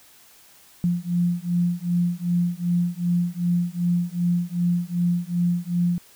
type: beating tone pair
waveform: sine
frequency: 173.5 / 176.1 Hz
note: F3 / F3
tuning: -11 / +15 cents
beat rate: 2.6 Hz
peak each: -23 dBFS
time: 0.84-5.98 s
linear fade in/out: 0 ms
effects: white hiss -52 dBFS RMS until 6.15 s